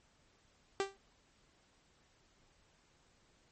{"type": "tone with exponential decay", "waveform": "sawtooth", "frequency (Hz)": 392, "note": "G4", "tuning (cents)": 0, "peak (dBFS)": -25, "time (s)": [0.8, 0.97], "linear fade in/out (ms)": 0, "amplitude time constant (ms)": 36, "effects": ["pink hiss -70 dBFS RMS until 3.51 s", "MP3 32 kbps"]}